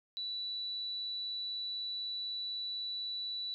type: tone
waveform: sine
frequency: 3952 Hz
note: B7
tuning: in tune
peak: -36 dBFS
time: 0.17-3.54 s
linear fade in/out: 0 ms
effects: none